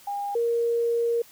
sine tone pair in turn, 809 / 468.1 Hz, G#5 / A#4, -46 / +7 cents, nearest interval major sixth, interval 947 cents, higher first, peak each -27 / -21 dBFS, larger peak second, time 0.07-0.35 / 0.35-1.22 s, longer second, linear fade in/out 5 ms, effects white hiss -52 dBFS RMS until 1.31 s

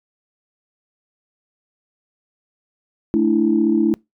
sine chord, A suspended fourth, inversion none, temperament equal, 220 / 293.7 / 329.6 Hz, A3 / D4 / E4, 0 / 0 / 0 cents, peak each -18 / -19 / -16 dBFS, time 3.14-3.94 s, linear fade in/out 0 ms, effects noise-tail reverb RT60 0.2 s tail -26 dB re dry + tanh soft clip ceiling -4 dBFS

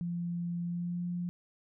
sine tone with pitch glide, 172.7 to 175.72 Hz, F3 to F3, -19 to +11 cents, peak -32 dBFS, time 0.01-1.29 s, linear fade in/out 0 ms, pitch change +30 cents, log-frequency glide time 0.63-1.05 s, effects none

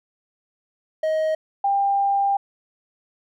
triangle / sine tone pair in turn, 629 / 795.9 Hz, D#5 / G5, +19 / +26 cents, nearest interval major third, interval 407 cents, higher second, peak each -17 dBFS, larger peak neither, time 1.03-1.35 / 1.64-2.37 s, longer second, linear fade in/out 5 ms, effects none

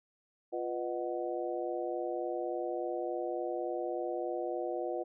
harmonic tone with a mistuned harmonic, 123.47 Hz, B2, in tune, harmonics 3 / 4 / 5 / 6, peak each -37 / -38 / -39 / -40 dBFS, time 0.52-5.04 s, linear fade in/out 20 ms, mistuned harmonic 3, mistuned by -100 cents, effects none

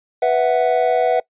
triangle chord, B suspended fourth, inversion none, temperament equal, 493.9 / 659.3 / 740 Hz, B4 / E5 / F#5, 0 / 0 / 0 cents, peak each -16 dBFS, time 0.22-1.2 s, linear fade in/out 5 ms, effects noise-tail reverb RT60 0.1 s tail -22 dB re dry + resampled to 8000 Hz

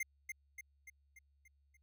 square tone with echo, 2100 Hz, C7, 6 cents sharp, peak -36 dBFS, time 0-0.03 s, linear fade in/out 5 ms, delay 290 ms, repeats 6, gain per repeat -5 dB, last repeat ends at 1.77 s, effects added 70 Hz sine -70 dBFS peak until 1.82 s

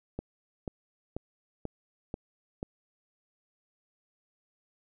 click train, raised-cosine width 2 ms, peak -21 dBFS, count 6, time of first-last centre 0.19-2.629 s, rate 2.05 Hz, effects none

